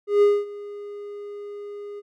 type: tone with ADSR envelope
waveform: triangle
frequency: 410 Hz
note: G#4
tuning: 22 cents flat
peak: -10 dBFS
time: 0.07-2.02 s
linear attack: 150 ms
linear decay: 230 ms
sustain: -21 dB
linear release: 35 ms
effects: none